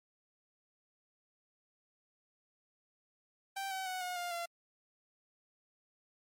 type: tone with pitch steps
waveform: sawtooth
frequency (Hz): 781 / 761 / 741.4 / 722.4 / 703.9 / 685.8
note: G5 / F#5 / F#5 / F#5 / F5 / F5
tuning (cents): -7 / +48 / +3 / -42 / +13 / -32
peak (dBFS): -33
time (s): 3.56-4.46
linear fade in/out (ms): 10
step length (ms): 150
effects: MP3 64 kbps